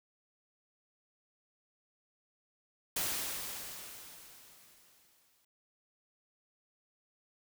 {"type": "noise with exponential decay", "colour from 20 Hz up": "white", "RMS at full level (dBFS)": -33, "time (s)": [2.96, 5.45], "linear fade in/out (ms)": 5, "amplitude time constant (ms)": 540, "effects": []}